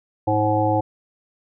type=harmonic tone; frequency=106.4 Hz; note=G#2; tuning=42 cents sharp; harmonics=1 / 3 / 5 / 7 / 8; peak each=-23 / -23 / -23 / -23 / -23 dBFS; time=0.27-0.81 s; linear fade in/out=10 ms
type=click; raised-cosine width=3 ms; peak=-26 dBFS; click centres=0.333 s
effects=none